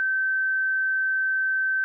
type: tone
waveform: sine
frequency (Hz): 1545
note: G6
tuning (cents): -26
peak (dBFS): -21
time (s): 0-1.84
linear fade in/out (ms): 0
effects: none